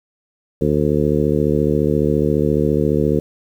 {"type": "harmonic tone", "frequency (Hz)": 74.5, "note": "D2", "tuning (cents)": 25, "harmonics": [1, 2, 3, 4, 5, 6, 7], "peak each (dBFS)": [-25, -20, -21, -22, -21, -20, -26], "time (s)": [0.61, 3.2], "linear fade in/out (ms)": 5, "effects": ["8-bit"]}